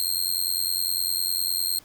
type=tone with amplitude modulation; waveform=15% pulse; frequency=4208 Hz; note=C8; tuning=9 cents sharp; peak=-13 dBFS; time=0-1.79 s; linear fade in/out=0 ms; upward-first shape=sine; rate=89.9 Hz; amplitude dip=90%; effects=pink hiss -53 dBFS RMS until 1.84 s